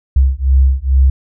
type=beating tone pair; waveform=sine; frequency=65.41 / 67.71 Hz; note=C2 / C#2; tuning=0 / -40 cents; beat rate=2.3 Hz; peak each=-11 dBFS; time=0.16-1.1 s; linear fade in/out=5 ms; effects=none